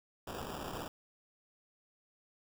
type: noise with sample-and-hold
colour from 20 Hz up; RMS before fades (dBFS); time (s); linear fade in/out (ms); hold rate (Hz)
white; -42; 0.27-0.88; 2; 2100
effects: none